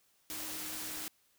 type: tone in noise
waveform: sine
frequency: 311.1 Hz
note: D#4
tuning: in tune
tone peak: -51 dBFS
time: 0.3-1.08 s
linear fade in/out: 0 ms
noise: white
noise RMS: -41 dBFS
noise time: 0.3-1.08 s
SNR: -13 dB
effects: white hiss -71 dBFS RMS until 1.38 s